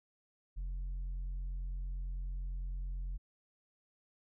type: tone with tanh clipping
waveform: sine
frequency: 44.49 Hz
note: F1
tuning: 33 cents sharp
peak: -37 dBFS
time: 0.56-3.18 s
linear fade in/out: 20 ms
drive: 3 dB
effects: none